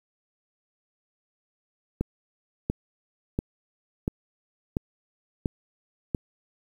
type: click train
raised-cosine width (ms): 3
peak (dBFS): -12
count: 7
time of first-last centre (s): 2.01-6.148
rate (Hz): 1.45
effects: 8-bit